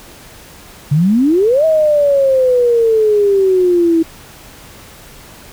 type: exponential two-way sweep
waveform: sine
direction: up then down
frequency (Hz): 138.1 to 645 to 323.5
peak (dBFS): -8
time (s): 0.91-4.03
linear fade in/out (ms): 10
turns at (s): 1.65
effects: pink hiss -38 dBFS RMS until 5.52 s